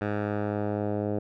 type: tone with low-pass filter sweep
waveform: 10% pulse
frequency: 104 Hz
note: G#2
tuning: 3 cents sharp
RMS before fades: -29 dBFS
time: 0.01-1.19 s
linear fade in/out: 5 ms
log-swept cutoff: 1700 to 570 Hz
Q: 1.2
effects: none